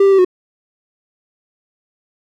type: tone with pitch steps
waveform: triangle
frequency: 394.5 / 391.9 / 386.7 / 365.3 Hz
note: G4 / G4 / G4 / F#4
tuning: +11 / 0 / -24 / -22 cents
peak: -5 dBFS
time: 0-0.248 s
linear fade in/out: 5 ms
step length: 62 ms
effects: none